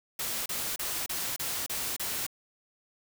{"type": "noise bursts", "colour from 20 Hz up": "white", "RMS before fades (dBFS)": -33, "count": 7, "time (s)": [0.19, 2.266], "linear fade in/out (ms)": 5, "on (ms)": 270, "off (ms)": 31, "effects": []}